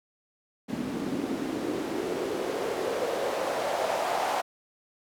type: noise with band-pass filter sweep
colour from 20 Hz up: white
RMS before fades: -30 dBFS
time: 0.68-4.42 s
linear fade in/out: 20 ms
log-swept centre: 230 to 760 Hz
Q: 3.2
effects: none